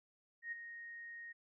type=tone with ADSR envelope; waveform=sine; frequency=1865 Hz; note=A#6; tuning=in tune; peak=-38 dBFS; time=0.42-1.33 s; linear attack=100 ms; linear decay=15 ms; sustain=-9 dB; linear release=16 ms; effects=none